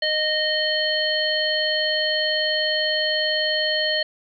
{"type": "harmonic tone", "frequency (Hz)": 617, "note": "D#5", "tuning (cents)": -15, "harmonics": [1, 3, 5, 7], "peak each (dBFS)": [-25, -25, -25, -25], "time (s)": [0.02, 4.03], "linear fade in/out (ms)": 5, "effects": []}